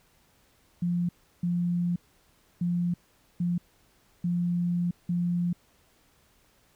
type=tone bursts at uneven times; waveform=sine; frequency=174.61 Hz; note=F3; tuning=in tune; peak=-24 dBFS; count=6; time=0.82-1.09 / 1.43-1.96 / 2.61-2.94 / 3.4-3.58 / 4.24-4.91 / 5.09-5.53 s; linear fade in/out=5 ms; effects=pink hiss -64 dBFS RMS until 6.75 s